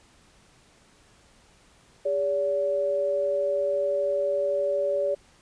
sine tone pair together, 405.4 / 572 Hz, G#4 / D5, -42 / -46 cents, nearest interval tritone, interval 596 cents, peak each -30 / -23 dBFS, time 2.05-5.15 s, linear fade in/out 10 ms, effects pink hiss -58 dBFS RMS until 5.41 s + resampled to 22050 Hz

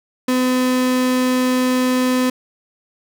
35% pulse tone, 253.9 Hz, B3, 48 cents sharp, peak -13 dBFS, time 0.28-2.3 s, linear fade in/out 5 ms, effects none

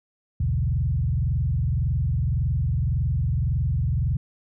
sine tone with frequency modulation, 101.2 Hz, G#2, 44 cents flat, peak -20 dBFS, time 0.4-4.17 s, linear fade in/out 5 ms, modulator 21.8 Hz, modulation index 2, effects none

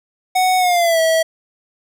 square tone with pitch glide, 741 to 648.8 Hz, F#5 to E5, +2 to -28 cents, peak -13 dBFS, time 0.35-1.23 s, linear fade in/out 10 ms, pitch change -230 cents, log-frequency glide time 0.58-1 s, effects none

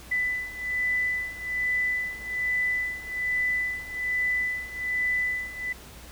sine beating tone pair, 1994 / 1995.2 Hz, B6 / B6, +16 / +17 cents, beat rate 1.2 Hz, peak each -30 / -27 dBFS, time 0.11-5.73 s, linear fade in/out 10 ms, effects added 60 Hz sine -48 dBFS peak until 6.11 s + pink hiss -47 dBFS RMS until 6.11 s

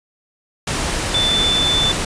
sine tone in noise, 3520 Hz, A7, in tune, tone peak -15 dBFS, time 1.14-1.92 s, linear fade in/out 5 ms, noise pink, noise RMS -21 dBFS, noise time 0.67-2.05 s, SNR +3 dB, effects resampled to 22050 Hz

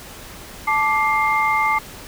sine tone cluster, 873 / 1174 / 2108 Hz, A5 / D6 / C7, -14 / -1 / +12 cents, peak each -20 dBFS, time 0.67-1.79 s, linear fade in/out 10 ms, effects pink hiss -38 dBFS RMS until 2.07 s

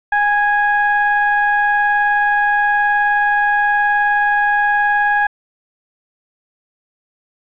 triangle ring-modulated tone, 416.5 Hz, G#4, 5 cents sharp, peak -7 dBFS, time 0.12-5.27 s, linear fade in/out 5 ms, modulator 1240 Hz, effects resampled to 8000 Hz + 8-bit

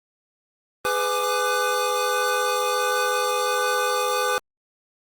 square tone cluster, 414.3 / 499.8 / 835 / 1186 / 1498 Hz, G#4 / B4 / G#5 / D6 / F#6, -4 / +21 / +9 / +17 / +21 cents, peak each -31 / -26 / -30 / -26 / -31 dBFS, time 0.85-4.38 s, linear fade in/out 0 ms, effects Opus 24 kbps

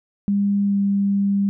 sine tone with pitch glide, 201.1 to 199.25 Hz, G3 to G3, +44 to +28 cents, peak -16 dBFS, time 0.28-1.49 s, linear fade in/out 0 ms, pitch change -16 cents, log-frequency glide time 0.65-0.78 s, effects none

